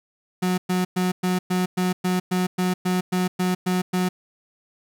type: tone bursts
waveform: 35% pulse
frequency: 182.5 Hz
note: F#3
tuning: 24 cents flat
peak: -18 dBFS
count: 14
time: 0.42-4.09 s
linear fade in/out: 10 ms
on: 160 ms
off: 110 ms
effects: none